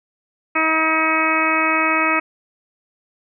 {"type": "harmonic tone", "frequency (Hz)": 318.3, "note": "D#4", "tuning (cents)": 39, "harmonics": [1, 2, 3, 4, 5, 6, 7, 8], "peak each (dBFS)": [-24, -26, -25, -20, -28, -25, -22, -22], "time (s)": [0.55, 2.2], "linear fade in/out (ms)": 10, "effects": []}